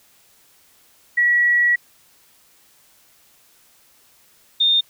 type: tone pair in turn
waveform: sine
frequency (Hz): 1929 / 3641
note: B6 / A#7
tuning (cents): -41 / -41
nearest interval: major seventh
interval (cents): 1100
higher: second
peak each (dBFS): -13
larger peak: neither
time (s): 1.17-1.76 / 4.6-4.81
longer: first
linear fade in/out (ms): 10
effects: white hiss -55 dBFS RMS until 4.89 s